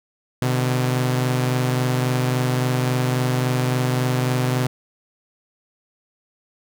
sawtooth tone pair together, 126.39 / 150 Hz, B2 / D3, +40 / +37 cents, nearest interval minor third, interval 297 cents, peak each -15 / -23 dBFS, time 0.42-4.67 s, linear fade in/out 2 ms, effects none

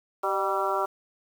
harmonic tone with a mistuned harmonic, 193.7 Hz, G3, 20 cents flat, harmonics 2 / 3 / 4 / 5 / 6 / 7, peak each -31 / -31 / -31 / -31 / -31 / -31 dBFS, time 0.23-0.86 s, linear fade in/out 10 ms, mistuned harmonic 3, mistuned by +59 cents, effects 8-bit

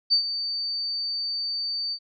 sine tone with ADSR envelope, 4590 Hz, D8, 40 cents flat, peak -15 dBFS, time 0.1-1.99 s, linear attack 28 ms, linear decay 94 ms, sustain -11 dB, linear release 66 ms, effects none

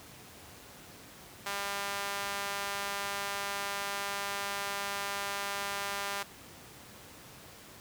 sawtooth tone with high-pass filter, 200 Hz, G3, 35 cents sharp, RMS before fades -36 dBFS, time 1.46-6.23 s, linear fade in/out 5 ms, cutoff 970 Hz, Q 0.91, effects pink hiss -51 dBFS RMS until 7.8 s + high-pass 80 Hz 12 dB/octave

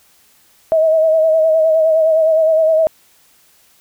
sine tone with vibrato, 638 Hz, D#5, 43 cents sharp, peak -9 dBFS, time 0.72-2.87 s, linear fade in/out 0 ms, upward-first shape sine, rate 9.7 Hz, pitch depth 40 cents each way, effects white hiss -52 dBFS RMS until 3.8 s

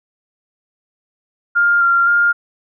sine tone with pitch steps, 1405 / 1384 / 1408 Hz, F6 / F6 / F6, +10 / -16 / +14 cents, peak -10 dBFS, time 1.55-2.33 s, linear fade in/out 20 ms, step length 260 ms, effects none

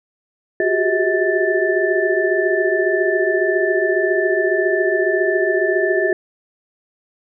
sine tone cluster, 362.1 / 376.6 / 403.9 / 639 / 1763 Hz, F#4 / F#4 / G#4 / D#5 / A6, -37 / +31 / -48 / +46 / +3 cents, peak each -21 dBFS, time 0.6-6.13 s, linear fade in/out 2 ms, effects none

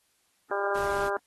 harmonic tone, 200 Hz, G3, 35 cents sharp, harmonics 2 / 3 / 4 / 5 / 6 / 7 / 8, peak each -31 / -33 / -34 / -35 / -36 / -36 / -37 dBFS, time 0.51-1.17 s, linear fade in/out 2 ms
pink noise, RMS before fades -41 dBFS, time 0.75-1.09 s, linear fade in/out 10 ms
effects white hiss -70 dBFS RMS until 1.26 s + AAC 32 kbps

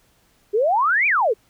sine exponential two-way sweep, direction up then down, 392 to 2489 to 392 Hz, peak -15 dBFS, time 0.53-1.34 s, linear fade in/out 20 ms, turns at 1.07 s, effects pink hiss -60 dBFS RMS until 1.49 s

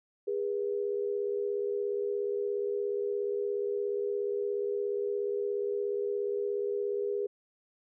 sine tone pair together, 406.9 / 483.9 Hz, G#4 / B4, -35 / -35 cents, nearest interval minor third, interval 300 cents, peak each -30 / -35 dBFS, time 0.27-7.27 s, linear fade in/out 10 ms, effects none

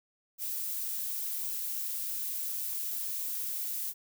violet noise, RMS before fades -35 dBFS, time 0.38-3.94 s, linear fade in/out 50 ms, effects none

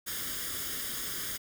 white noise with comb filter, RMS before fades -36 dBFS, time 0.06-1.38 s, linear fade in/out 20 ms, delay 0.59 ms, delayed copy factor +0.7, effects none

